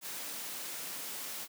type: high-pass noise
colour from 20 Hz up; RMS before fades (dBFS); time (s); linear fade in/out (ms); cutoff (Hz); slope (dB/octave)
white; -41; 0.01-1.48; 50; 150; 24
effects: none